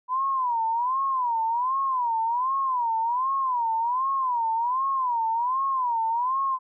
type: tone with vibrato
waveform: sine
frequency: 987.8 Hz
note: B5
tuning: in tune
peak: -22 dBFS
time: 0.08-6.59 s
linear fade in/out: 50 ms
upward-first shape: sine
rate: 1.3 Hz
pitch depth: 170 cents each way
effects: none